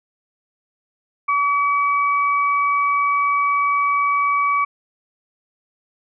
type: tone pair together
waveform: sine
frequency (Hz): 1142 / 2281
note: D6 / C#7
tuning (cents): -49 / +49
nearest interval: octave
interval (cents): 1198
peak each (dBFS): -16 / -23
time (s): 1.28-4.65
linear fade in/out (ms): 10
effects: none